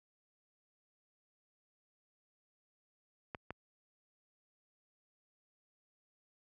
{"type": "clicks", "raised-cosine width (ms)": 0.5, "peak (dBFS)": -26, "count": 2, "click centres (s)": [3.348, 3.506], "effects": ["high-pass 60 Hz 12 dB/octave"]}